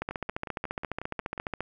two click trains, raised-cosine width 0.5 ms, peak -22 / -16 dBFS, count 8 / 24, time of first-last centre 0.11-1.378 / 0.02-1.606 s, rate 5.52 / 14.5 Hz, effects none

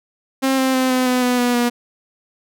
sawtooth tone with pitch steps, 266.4 / 262.6 / 258.8 / 255.1 / 251.4 / 247.8 / 244.3 / 240.8 Hz, C4 / C4 / C4 / C4 / B3 / B3 / B3 / B3, +31 / +6 / -19 / -44 / +31 / +6 / -19 / -44 cents, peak -11 dBFS, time 0.42-1.7 s, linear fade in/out 20 ms, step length 160 ms, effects none

